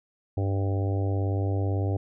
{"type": "harmonic tone", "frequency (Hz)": 98, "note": "G2", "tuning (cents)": 0, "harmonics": [1, 3, 4, 5, 6, 7, 8], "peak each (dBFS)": [-24, -34, -36, -38, -40, -41, -42], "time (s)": [0.37, 1.97], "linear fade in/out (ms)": 5, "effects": []}